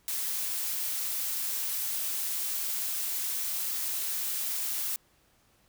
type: noise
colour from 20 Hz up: blue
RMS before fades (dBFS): -32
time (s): 0.08-4.96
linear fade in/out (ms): 0
effects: pink hiss -66 dBFS RMS until 5.68 s